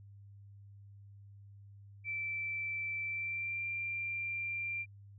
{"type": "tone with pitch glide", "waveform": "sine", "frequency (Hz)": [2331, 2373], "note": ["D7", "D7"], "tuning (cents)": [-14, 17], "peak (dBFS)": -35, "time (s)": [2.04, 4.86], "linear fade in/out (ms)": 50, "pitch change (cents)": 31, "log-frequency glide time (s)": [3.04, 3.66], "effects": ["added 100 Hz sine -52 dBFS peak until 5.18 s"]}